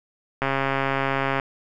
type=click train; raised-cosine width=0.5 ms; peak=-8 dBFS; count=134; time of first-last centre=0.42-1.398 s; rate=136 Hz; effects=none